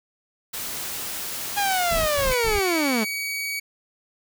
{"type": "noise", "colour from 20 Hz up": "white", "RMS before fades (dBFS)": -31, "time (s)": [0.53, 2.35], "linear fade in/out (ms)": 10}
{"type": "linear sweep", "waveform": "sawtooth", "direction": "down", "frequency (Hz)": [827, 204.6], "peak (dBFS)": -17, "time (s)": [1.56, 3.05], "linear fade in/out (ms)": 20}
{"type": "noise bursts", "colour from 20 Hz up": "brown", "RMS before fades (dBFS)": -29, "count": 3, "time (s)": [1.9, 2.604], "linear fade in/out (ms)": 20, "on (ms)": 170, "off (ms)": 97}
{"type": "tone", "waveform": "sawtooth", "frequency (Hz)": 2261, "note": "C#7", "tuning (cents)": 34, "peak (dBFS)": -23, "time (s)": [2.31, 3.6], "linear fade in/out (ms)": 10}
{"effects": []}